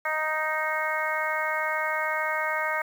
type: harmonic tone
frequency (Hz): 311.1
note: D#4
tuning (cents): 0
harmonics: 2 / 3 / 4 / 5 / 6 / 7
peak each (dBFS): -32 / -32 / -32 / -32 / -32 / -32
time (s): 0.05-2.82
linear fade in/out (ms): 5
effects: 8-bit